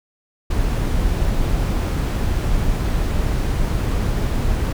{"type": "noise", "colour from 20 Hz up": "brown", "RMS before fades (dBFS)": -19, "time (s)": [0.5, 4.73], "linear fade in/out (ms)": 10, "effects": []}